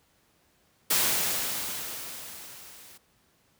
white noise with level ramp, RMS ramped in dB -23 to -51 dBFS, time 0.9-2.98 s, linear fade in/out 10 ms, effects pink hiss -66 dBFS RMS until 3.59 s + high-pass 60 Hz 12 dB/octave

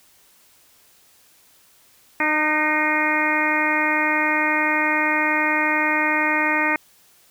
harmonic tone with a mistuned harmonic, 305.2 Hz, D#4, 33 cents flat, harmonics 1 / 2 / 3 / 4 / 5 / 6 / 7 / 8, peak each -26 / -29 / -25 / -28 / -28 / -23 / -24 / -27 dBFS, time 2.2-6.76 s, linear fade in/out 2 ms, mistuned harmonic 6, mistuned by +35 cents, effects white hiss -55 dBFS RMS until 7.3 s

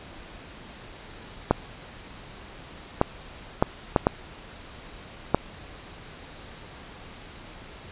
clicks, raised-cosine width 1 ms, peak -3 dBFS, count 6, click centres 1.51 / 3.014 / 3.625 / 3.962 / 4.069 / 5.346 s, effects pink hiss -44 dBFS RMS until 7.91 s + resampled to 8000 Hz

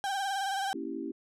35% pulse tone with vibrato, 786 Hz, G5, 4 cents sharp, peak -28 dBFS, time 0.04-0.73 s, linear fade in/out 0 ms, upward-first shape triangle, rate 19 Hz, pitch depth 63 cents each way
sine chord, A# diminished seventh, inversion none, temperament equal, 233.1 / 277.2 / 329.6 / 392 Hz, A#3 / C#4 / E4 / G4, 0 / 0 / 0 / 0 cents, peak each -42 / -38 / -38 / -41 dBFS, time 0.74-1.12 s, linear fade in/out 5 ms
effects low-pass 10000 Hz 12 dB/octave

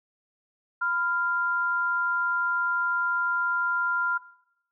sine tone pair together, 1000 / 1394.2 Hz, B5 / F6, +21 / -3 cents, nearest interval tritone, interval 576 cents, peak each -32 / -24 dBFS, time 0.81-4.18 s, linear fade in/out 10 ms, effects noise-tail reverb RT60 0.8 s tail -19 dB re dry

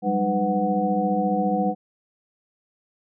sine tone cluster, 186.2 / 200.7 / 304.6 / 499.4 / 740 Hz, F#3 / G3 / D#4 / B4 / F#5, +11 / +41 / -37 / +19 / 0 cents, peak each -29 / -24 / -29 / -27 / -24 dBFS, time 0.02-1.75 s, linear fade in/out 50 ms, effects none

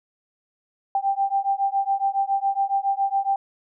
sine beating tone pair, 784 / 791.2 Hz, G5 / G5, 0 / +16 cents, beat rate 7.2 Hz, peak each -23 dBFS, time 0.95-3.36 s, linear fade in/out 2 ms, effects none

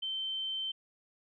sine tone, 3100 Hz, G7, 20 cents flat, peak -33 dBFS, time 0.02-0.72 s, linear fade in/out 10 ms, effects none

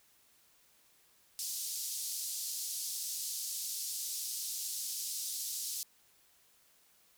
pink band-pass noise, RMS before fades -39 dBFS, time 1.39-5.83 s, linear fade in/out 0 ms, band 4700 to 15000 Hz, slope 24 dB/octave, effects white hiss -67 dBFS RMS until 7.17 s

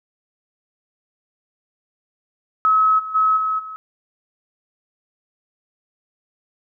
sine tone with level steps, 1285 Hz, E6, 45 cents flat, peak -12 / -26 / -13 / -18 / -30 dBFS, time 2.65-3.76 s, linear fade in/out 0 ms, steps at 2.98 / 3.14 / 3.36 / 3.58 s, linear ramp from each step 20 ms, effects none

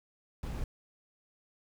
brown noise, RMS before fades -36 dBFS, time 0.43-0.64 s, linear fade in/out 2 ms, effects none

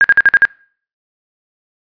sine tone bursts, 1623 Hz, G#6, 40 cents flat, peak -4 dBFS, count 6, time 0.01-0.452 s, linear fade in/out 0 ms, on 32 ms, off 50 ms, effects noise-tail reverb RT60 0.5 s tail -25 dB re dry + resampled to 11025 Hz

